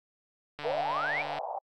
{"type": "click train", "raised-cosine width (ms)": 0.3, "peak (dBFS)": -23, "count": 118, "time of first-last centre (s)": [0.59, 1.386], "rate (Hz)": 147}
{"type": "band-pass noise", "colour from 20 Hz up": "pink", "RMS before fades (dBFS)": -36, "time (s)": [0.63, 1.59], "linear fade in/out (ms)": 10, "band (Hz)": [610, 870], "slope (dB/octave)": 48}
{"type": "exponential sweep", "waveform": "sine", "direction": "up", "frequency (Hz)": [435.2, 2489], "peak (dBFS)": -29, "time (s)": [0.64, 1.23], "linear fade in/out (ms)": 20}
{"effects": ["AAC 64 kbps"]}